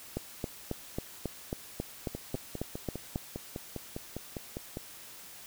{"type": "two click trains", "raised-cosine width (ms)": 2, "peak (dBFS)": [-23, -19], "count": [14, 12], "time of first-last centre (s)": [[2.15, 4.771], [0.17, 3.159]], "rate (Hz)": [4.96, 3.68], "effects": ["white hiss -49 dBFS RMS until 5.46 s"]}